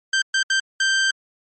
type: tone bursts at uneven times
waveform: sawtooth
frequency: 1568 Hz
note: G6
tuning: in tune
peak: -13 dBFS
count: 4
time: 0.13-0.22 / 0.34-0.43 / 0.5-0.6 / 0.8-1.11 s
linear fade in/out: 5 ms
effects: MP3 32 kbps